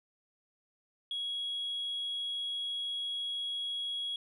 sine tone, 3322 Hz, G#7, in tune, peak -32 dBFS, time 1.11-4.16 s, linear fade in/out 2 ms, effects tanh soft clip ceiling -30 dBFS

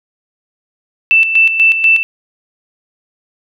sine tone with tremolo, 2659 Hz, E7, 14 cents sharp, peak -5 dBFS, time 1.11-2.03 s, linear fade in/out 0 ms, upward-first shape square, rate 4.1 Hz, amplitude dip 60%, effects none

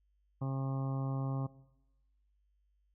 harmonic tone, 134.6 Hz, C3, 49 cents sharp, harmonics 1 / 2 / 3 / 4 / 5 / 6 / 7 / 8 / 9, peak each -33 / -41 / -51 / -48 / -52 / -50 / -56 / -50 / -56 dBFS, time 0.41-1.47 s, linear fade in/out 10 ms, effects noise-tail reverb RT60 1.0 s tail -20 dB re dry + added 50 Hz sine -70 dBFS peak until 2.94 s

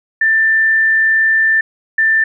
sine tone pair in turn, 1779 / 1779 Hz, A6 / A6, +19 / +19 cents, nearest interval unison, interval 0 cents, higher neither, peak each -9 dBFS, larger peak neither, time 0.21-1.61 / 1.98-2.24 s, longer first, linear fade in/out 5 ms, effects none

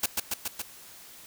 white noise with echo, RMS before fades -25 dBFS, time 0.03-0.06 s, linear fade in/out 5 ms, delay 140 ms, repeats 4, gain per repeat -2 dB, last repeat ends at 0.62 s, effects white hiss -49 dBFS RMS until 1.26 s

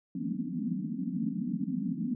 white band-pass noise, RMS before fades -33 dBFS, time 0.15-2.15 s, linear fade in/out 2 ms, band 160 to 280 Hz, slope 96 dB/octave, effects none

